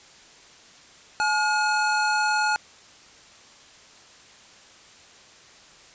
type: tone pair together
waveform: square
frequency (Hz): 851 / 1431.2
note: G#5 / F6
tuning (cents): +42 / +42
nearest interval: major sixth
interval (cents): 900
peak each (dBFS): -24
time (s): 1.2-2.56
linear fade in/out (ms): 0
effects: white hiss -50 dBFS RMS until 5.94 s + resampled to 16000 Hz